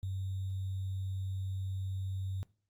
sine tone with sample-and-hold, 95.3 Hz, G2, 48 cents flat, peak -34 dBFS, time 0.03-2.43 s, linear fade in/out 0 ms, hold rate 3675 Hz, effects noise-tail reverb RT60 0.4 s tail -19 dB re dry + Opus 48 kbps

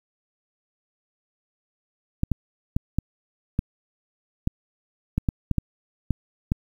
clicks, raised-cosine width 5 ms, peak -9 dBFS, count 12, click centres 2.234 / 2.317 / 2.765 / 2.986 / 3.591 / 4.474 / 5.18 / 5.288 / 5.513 / 5.583 / 6.107 / 6.519 s, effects 8-bit

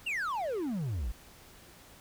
triangle exponential sweep, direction down, 2910 to 49 Hz, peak -29 dBFS, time 0.06-1.12 s, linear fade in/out 10 ms, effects pink hiss -55 dBFS RMS until 2 s

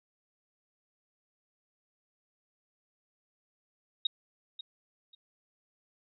sine tone with echo, 3755 Hz, A#7, 12 cents sharp, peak -24 dBFS, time 4.05-4.07 s, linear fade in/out 5 ms, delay 540 ms, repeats 2, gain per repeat -14 dB, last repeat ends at 5.15 s, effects none

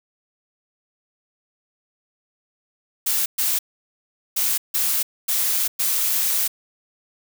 blue noise bursts at uneven times, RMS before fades -21 dBFS, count 6, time 3.06-3.26 / 3.38-3.59 / 4.36-4.58 / 4.74-5.03 / 5.28-5.68 / 5.79-6.48 s, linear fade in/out 10 ms, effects none

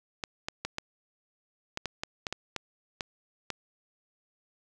clicks, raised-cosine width 0.2 ms, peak -15 dBFS, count 12, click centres 0.238 / 0.485 / 0.65 / 0.784 / 1.774 / 1.857 / 2.035 / 2.268 / 2.326 / 2.563 / 3.008 / 3.503 s, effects none

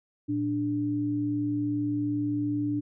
sine tone pair together, 116.31 / 293.7 Hz, A#2 / D4, -3 / 0 cents, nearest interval octave + major third, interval 1603 cents, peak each -33 / -26 dBFS, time 0.28-2.81 s, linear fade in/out 20 ms, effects none

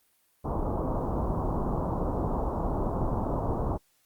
pink low-pass noise, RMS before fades -29 dBFS, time 0.44-3.78 s, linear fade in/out 20 ms, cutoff 1100 Hz, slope 48 dB/octave, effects white hiss -68 dBFS RMS until 4.05 s + Opus 32 kbps

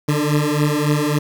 20% pulse beating tone pair, 146.83 / 150.43 Hz, D3 / D3, 0 / +42 cents, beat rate 3.6 Hz, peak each -14 dBFS, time 0.08-1.19 s, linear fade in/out 10 ms, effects 7-bit

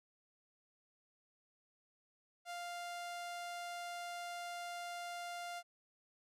sawtooth tone with low-pass filter, 698.5 Hz, F5, in tune, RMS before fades -45 dBFS, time 2.45-5.63 s, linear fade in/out 50 ms, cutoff 12000 Hz, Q 0.63, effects none

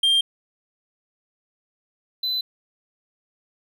triangle tone pair in turn, 3189 / 4018 Hz, G7 / B7, +29 / +29 cents, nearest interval major third, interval 400 cents, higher second, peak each -14 / -21 dBFS, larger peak first, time 0.03-0.21 / 2.23-2.41 s, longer neither, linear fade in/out 5 ms, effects none

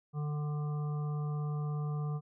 harmonic tone, 148.6 Hz, D3, 21 cents sharp, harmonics 1 / 3 / 5 / 7 / 8, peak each -32 / -47 / -50 / -54 / -50 dBFS, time 0.13-2.21 s, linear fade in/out 50 ms, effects none

